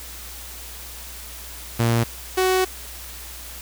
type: tone pair in turn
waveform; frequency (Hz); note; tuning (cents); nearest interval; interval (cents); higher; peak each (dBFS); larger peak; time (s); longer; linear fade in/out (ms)
sawtooth; 116.54 / 373; A#2 / F#4; 0 / +14; octave + minor sixth; 2014; second; -13; neither; 1.79-2.04 / 2.37-2.65; second; 10
effects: added 60 Hz sine -40 dBFS peak until 3.61 s + white hiss -38 dBFS RMS until 3.61 s